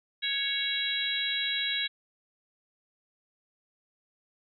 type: harmonic tone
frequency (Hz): 554.4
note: C#5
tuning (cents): 0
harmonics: 3 / 4 / 5 / 6 / 7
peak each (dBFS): -35 / -35 / -40 / -33 / -31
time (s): 0.22-1.88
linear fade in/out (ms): 20
effects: none